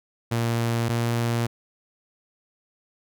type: tone pair in turn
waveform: sawtooth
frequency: 116.54 / 117.49 Hz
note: A#2 / A#2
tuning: 0 / +14 cents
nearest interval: unison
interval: 14 cents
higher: second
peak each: -18 dBFS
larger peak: neither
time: 0.31-0.89 / 0.89-1.47 s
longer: neither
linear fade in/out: 10 ms
effects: none